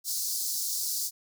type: high-pass noise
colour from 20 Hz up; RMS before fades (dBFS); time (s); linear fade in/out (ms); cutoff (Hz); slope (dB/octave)
pink; -31; 0.04-1.11; 50; 4500; 48
effects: none